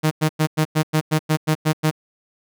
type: tone bursts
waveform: sawtooth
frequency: 155.56 Hz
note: D#3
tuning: in tune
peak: -11 dBFS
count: 11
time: 0.03-1.912 s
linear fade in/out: 20 ms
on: 82 ms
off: 98 ms
effects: none